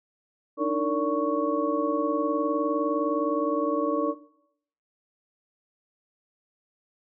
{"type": "tone cluster", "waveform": "sine", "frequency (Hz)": [295, 314.6, 459.5, 575, 1111], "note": ["D4", "D#4", "A#4", "D5", "C#6"], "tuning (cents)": [8, 19, -25, -37, 4], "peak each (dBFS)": -29, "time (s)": [0.57, 4.15], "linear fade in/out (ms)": 50, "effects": ["noise-tail reverb RT60 0.7 s tail -17 dB re dry"]}